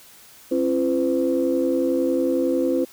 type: tone cluster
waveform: sine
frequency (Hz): 267.9 / 338.9 / 508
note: C4 / E4 / B4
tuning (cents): +41 / +48 / +49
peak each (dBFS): -22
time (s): 0.51-2.85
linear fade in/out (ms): 10
effects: tanh soft clip ceiling -10 dBFS + white hiss -48 dBFS RMS until 2.92 s